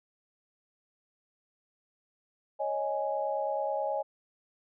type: chord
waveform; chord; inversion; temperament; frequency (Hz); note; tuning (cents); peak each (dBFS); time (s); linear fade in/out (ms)
sine; C# suspended second; none; just; 554.4 / 623.7 / 831.5; C#5 / D#5 / G#5; 0 / +4 / +2; -33; 2.59-4.03; 20
effects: none